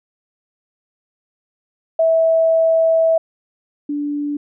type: tone pair in turn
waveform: sine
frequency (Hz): 652 / 291.2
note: E5 / D4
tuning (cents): -19 / -15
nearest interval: octave + major second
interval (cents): 1396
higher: first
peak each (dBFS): -11 / -19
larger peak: first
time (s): 1.99-3.18 / 3.89-4.37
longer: first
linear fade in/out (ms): 5
effects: none